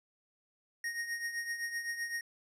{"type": "tone with tremolo", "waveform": "square", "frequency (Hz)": 1864.7, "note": "A#6", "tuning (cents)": 0, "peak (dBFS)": -33, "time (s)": [0.84, 2.21], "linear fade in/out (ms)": 2, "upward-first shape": "triangle", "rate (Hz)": 7.8, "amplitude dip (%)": 70, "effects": ["low-pass 12000 Hz 12 dB/octave"]}